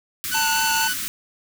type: band-stop noise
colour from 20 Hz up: white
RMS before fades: -28 dBFS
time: 0.24-1.08 s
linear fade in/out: 0 ms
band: 350 to 1200 Hz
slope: 48 dB/octave
type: tone with vibrato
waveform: sawtooth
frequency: 1480 Hz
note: F#6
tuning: in tune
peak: -19 dBFS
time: 0.31-0.94 s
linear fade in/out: 20 ms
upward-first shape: sine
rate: 4 Hz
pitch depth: 23 cents each way
type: harmonic tone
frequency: 892 Hz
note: A5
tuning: 23 cents sharp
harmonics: 1 / 3 / 5 / 7 / 8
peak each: -23 / -29 / -30 / -32 / -33 dBFS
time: 0.34-0.88 s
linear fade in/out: 10 ms
effects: none